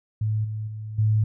sine tone with level steps, 108 Hz, A2, 32 cents flat, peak -21 / -27 / -31 / -17 dBFS, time 0.21-1.24 s, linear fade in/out 5 ms, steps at 0.44 / 0.67 / 0.98 s, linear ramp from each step 10 ms, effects none

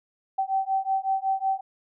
sine beating tone pair, 769 / 774.4 Hz, G5 / G5, -33 / -21 cents, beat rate 5.4 Hz, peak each -26 dBFS, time 0.38-1.61 s, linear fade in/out 10 ms, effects none

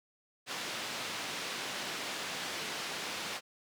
white band-pass noise, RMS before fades -39 dBFS, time 0.46-3.41 s, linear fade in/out 50 ms, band 160 to 4200 Hz, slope 12 dB/octave, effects none

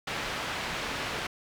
white low-pass noise, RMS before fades -34 dBFS, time 0.07-1.27 s, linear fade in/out 5 ms, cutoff 2700 Hz, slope 12 dB/octave, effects none

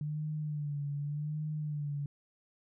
sine tone with vibrato, 148.2 Hz, D3, 16 cents sharp, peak -33 dBFS, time 0.01-2.06 s, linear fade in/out 2 ms, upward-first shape sine, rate 0.86 Hz, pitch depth 59 cents each way, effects none

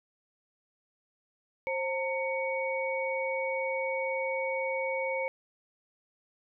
sine tone cluster, 530 / 911 / 2239 Hz, C5 / A#5 / C#7, +22 / -40 / +17 cents, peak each -31 / -37 / -34 dBFS, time 1.67-5.28 s, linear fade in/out 0 ms, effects none

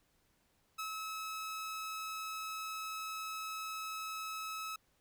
sawtooth tone with ADSR envelope, 1293 Hz, E6, 34 cents flat, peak -34 dBFS, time 0.78-4.76 s, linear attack 14 ms, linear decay 99 ms, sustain -2 dB, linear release 4 ms, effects pink hiss -74 dBFS RMS until 5 s

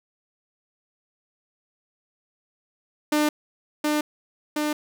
sawtooth tone with echo, 299.9 Hz, D4, 36 cents sharp, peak -15 dBFS, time 3.12-3.29 s, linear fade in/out 5 ms, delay 720 ms, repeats 2, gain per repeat -2 dB, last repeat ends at 4.73 s, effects none

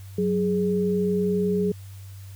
sine tone pair together, 185 / 416.9 Hz, F#3 / G#4, 0 / +7 cents, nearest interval octave + major second, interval 1407 cents, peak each -23 dBFS, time 0.18-1.72 s, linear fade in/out 5 ms, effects added 97 Hz sine -38 dBFS peak until 2.35 s + white hiss -53 dBFS RMS until 2.35 s

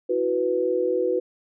sine chord, E suspended second, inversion none, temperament equal, 329.6 / 370 / 493.9 Hz, E4 / F#4 / B4, 0 / 0 / 0 cents, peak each -29 / -24 / -23 dBFS, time 0.09-1.2 s, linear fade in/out 10 ms, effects none

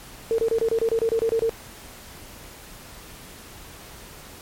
sine tone bursts, 454.1 Hz, A#4, 45 cents flat, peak -18 dBFS, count 12, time 0.31-1.494 s, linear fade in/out 0 ms, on 73 ms, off 28 ms, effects pink hiss -43 dBFS RMS until 4.41 s + MP3 64 kbps

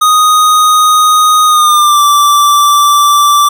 square tone with pitch glide, 1244.5 to 1167.9 Hz, D#6 to D6, 0 to -10 cents, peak -5 dBFS, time 0.01-3.49 s, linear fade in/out 10 ms, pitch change -110 cents, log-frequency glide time 1.46-2.03 s, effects none

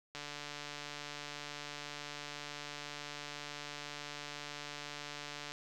click train, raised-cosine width 0.2 ms, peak -26 dBFS, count 785, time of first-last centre 0.15-5.52 s, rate 146 Hz, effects none

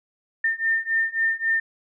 sine beating tone pair, 1806 / 1809.7 Hz, A6 / A6, +45 / +48 cents, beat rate 3.7 Hz, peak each -24 / -23 dBFS, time 0.44-1.6 s, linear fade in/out 5 ms, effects none

